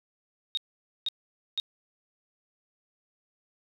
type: tone bursts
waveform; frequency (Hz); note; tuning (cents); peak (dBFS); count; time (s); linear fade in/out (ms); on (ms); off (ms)
sine; 3729; A#7; 0; -26; 3; 0.55-1.599; 0; 23; 490
effects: none